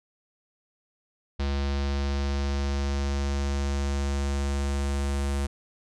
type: tone with low-pass filter sweep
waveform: square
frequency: 69.8 Hz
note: C#2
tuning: 13 cents sharp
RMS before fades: -27 dBFS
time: 1.39-5.47 s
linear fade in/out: 10 ms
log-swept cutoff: 4500 to 9100 Hz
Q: 1.8
effects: none